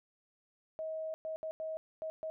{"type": "tone bursts at uneven times", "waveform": "sine", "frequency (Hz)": 635, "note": "D#5", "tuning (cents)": 35, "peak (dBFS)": -36, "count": 6, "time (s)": [[0.79, 1.14], [1.25, 1.36], [1.43, 1.51], [1.6, 1.77], [2.02, 2.1], [2.23, 2.3]], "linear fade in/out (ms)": 0, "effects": []}